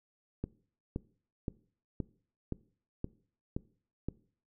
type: click train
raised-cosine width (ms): 3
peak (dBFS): -21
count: 8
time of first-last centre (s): 0.44-4.086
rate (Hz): 1.92
effects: noise-tail reverb RT60 0.5 s tail -21 dB re dry